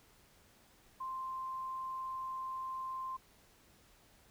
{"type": "tone", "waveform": "sine", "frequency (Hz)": 1046.5, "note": "C6", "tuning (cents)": 0, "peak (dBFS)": -38, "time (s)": [1, 3.17], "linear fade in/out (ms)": 10, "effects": ["pink hiss -65 dBFS RMS until 4.3 s"]}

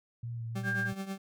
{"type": "tone with vibrato", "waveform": "sine", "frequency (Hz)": 116.2, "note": "A#2", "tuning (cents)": -5, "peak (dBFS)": -35, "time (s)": [0.23, 0.93], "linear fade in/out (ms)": 5, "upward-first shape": "sine", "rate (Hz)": 3.1, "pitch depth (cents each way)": 29}
{"type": "tone with tremolo", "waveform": "40% pulse", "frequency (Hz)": 194, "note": "G3", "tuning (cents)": -18, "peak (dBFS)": -32, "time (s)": [0.55, 1.18], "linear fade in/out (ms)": 10, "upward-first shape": "triangle", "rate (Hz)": 9.3, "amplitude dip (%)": 80}
{"type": "tone", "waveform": "sine", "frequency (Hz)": 1600, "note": "G6", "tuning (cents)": 35, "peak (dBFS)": -30, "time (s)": [0.63, 0.91], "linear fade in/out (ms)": 50}
{"effects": []}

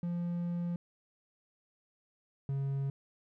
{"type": "tone pair in turn", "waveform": "triangle", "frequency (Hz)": [173.3, 137.55], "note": ["F3", "C#3"], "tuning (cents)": [-13, -13], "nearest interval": "major third", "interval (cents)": 400, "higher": "first", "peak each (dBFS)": [-30, -29], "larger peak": "second", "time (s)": [[0.03, 0.76], [2.49, 2.9]], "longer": "first", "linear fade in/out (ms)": 2, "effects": []}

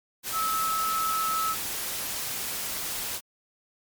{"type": "tone in noise", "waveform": "sine", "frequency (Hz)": 1300, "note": "E6", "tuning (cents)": -24, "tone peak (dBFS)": -25, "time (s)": [0.32, 1.56], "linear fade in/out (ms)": 50, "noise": "white", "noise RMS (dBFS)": -32, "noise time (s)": [0.23, 3.21], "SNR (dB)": 4, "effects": ["MP3 96 kbps"]}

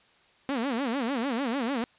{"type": "tone with vibrato", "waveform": "sawtooth", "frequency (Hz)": 253, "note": "B3", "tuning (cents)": 42, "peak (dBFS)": -23, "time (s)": [0.49, 1.84], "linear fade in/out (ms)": 0, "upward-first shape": "sine", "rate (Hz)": 6.7, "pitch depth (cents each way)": 220, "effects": ["white hiss -61 dBFS RMS until 1.98 s", "resampled to 8000 Hz"]}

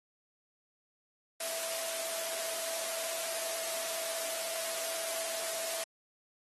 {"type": "tone in noise", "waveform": "sine", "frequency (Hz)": 659.3, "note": "E5", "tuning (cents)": 0, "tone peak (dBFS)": -40, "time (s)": [1.4, 5.84], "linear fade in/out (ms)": 5, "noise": "white", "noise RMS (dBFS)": -37, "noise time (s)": [1.4, 5.84], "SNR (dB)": -6, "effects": ["high-pass 400 Hz 12 dB/octave", "AAC 32 kbps"]}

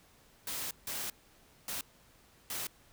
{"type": "noise bursts at uneven times", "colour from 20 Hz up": "white", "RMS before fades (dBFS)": -38, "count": 4, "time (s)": [[0.47, 0.71], [0.87, 1.1], [1.68, 1.81], [2.5, 2.67]], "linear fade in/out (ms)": 2, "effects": ["pink hiss -63 dBFS RMS until 2.92 s"]}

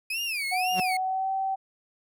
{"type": "tone with vibrato", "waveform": "35% pulse", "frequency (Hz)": 2474, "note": "D#7", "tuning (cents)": -10, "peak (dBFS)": -26, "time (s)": [0.1, 0.97], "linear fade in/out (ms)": 5, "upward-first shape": "sine", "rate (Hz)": 2, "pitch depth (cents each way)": 230}
{"type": "tone with pitch glide", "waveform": "sine", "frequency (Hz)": [737, 770.5], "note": ["F#5", "G5"], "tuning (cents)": [-7, -30], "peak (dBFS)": -25, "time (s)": [0.51, 1.56], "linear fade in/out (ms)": 20, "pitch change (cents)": 77, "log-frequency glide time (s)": [0.8, 1.31]}
{"type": "tone with exponential growth", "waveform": "sawtooth", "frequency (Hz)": 185, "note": "F#3", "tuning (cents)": 0, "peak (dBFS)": -23, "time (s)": [0.69, 0.8], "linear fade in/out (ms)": 0, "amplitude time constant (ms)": 23}
{"effects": []}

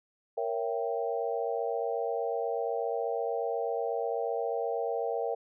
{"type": "chord", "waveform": "sine", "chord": "A# diminished seventh", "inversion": "none", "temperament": "equal with one note detuned", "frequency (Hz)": [466.2, 554.4, 668.8, 784], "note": ["A#4", "C#5", "E5", "G5"], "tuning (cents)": [0, 0, 25, 0], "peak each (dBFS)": [-32, -36, -35, -36], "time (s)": [0.37, 5.35], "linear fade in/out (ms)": 10, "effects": []}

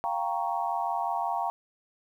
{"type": "chord", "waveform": "sine", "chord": "G half-diminished seventh", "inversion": "third", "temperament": "equal", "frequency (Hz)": [698.5, 784, 932.3, 1108.7], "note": ["F5", "G5", "Bb5", "Db6"], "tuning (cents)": [0, 0, 0, 0], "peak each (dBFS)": [-32, -32, -31, -36], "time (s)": [0.04, 1.5], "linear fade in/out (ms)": 0, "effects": ["10-bit"]}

